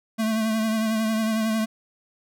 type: tone with vibrato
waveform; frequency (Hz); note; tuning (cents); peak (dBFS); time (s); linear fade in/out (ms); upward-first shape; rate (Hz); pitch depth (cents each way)
square; 220.4; A3; +3; -22; 0.18-1.66; 20; triangle; 11; 39
effects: none